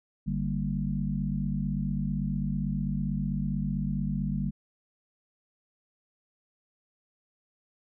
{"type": "harmonic tone with a mistuned harmonic", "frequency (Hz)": 49, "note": "G1", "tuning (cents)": 0, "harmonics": [1, 3, 4, 5], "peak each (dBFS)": [-35, -31, -31, -35], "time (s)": [0.26, 4.51], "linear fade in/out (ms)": 20, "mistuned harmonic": 5, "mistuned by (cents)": -97, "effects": []}